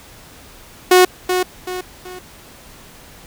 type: tone with echo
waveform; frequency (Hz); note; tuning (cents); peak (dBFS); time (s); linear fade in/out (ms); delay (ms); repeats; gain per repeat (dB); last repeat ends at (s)
sawtooth; 365.4; F#4; -22; -3; 0.91-1.05; 5; 380; 3; -8; 2.19
effects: pink hiss -42 dBFS RMS until 3.26 s